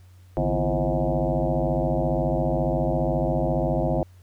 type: tone with frequency modulation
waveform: sine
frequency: 237.5 Hz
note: A#3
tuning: 33 cents sharp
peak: -20 dBFS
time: 0.37-4.03 s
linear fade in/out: 0 ms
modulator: 97.9 Hz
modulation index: 5
effects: added 91 Hz sine -47 dBFS peak until 4.22 s + pink hiss -62 dBFS RMS until 4.22 s